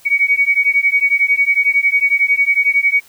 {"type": "beating tone pair", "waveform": "sine", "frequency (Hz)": [2243, 2254], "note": ["C#7", "C#7"], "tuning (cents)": [20, 28], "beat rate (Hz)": 11, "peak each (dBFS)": -14, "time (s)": [0.05, 3.01], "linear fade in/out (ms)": 20, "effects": ["white hiss -47 dBFS RMS until 3.08 s"]}